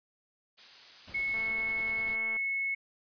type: noise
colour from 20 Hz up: blue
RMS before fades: -45 dBFS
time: 0.57-1.49 s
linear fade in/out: 20 ms
type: noise with tremolo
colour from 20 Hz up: pink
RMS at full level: -48 dBFS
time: 1.07-2.16 s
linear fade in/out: 10 ms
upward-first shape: triangle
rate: 10 Hz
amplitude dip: 45%
type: tone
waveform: sine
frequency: 2194 Hz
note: C#7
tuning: 18 cents flat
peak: -29 dBFS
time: 1.14-2.75 s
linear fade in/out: 10 ms
type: click train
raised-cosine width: 0.5 ms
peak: -33 dBFS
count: 231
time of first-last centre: 1.34-2.367 s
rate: 224 Hz
effects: resampled to 11025 Hz